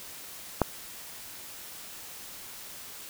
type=click; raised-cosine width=1 ms; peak=-7 dBFS; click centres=0.617 s; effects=white hiss -44 dBFS RMS until 3.09 s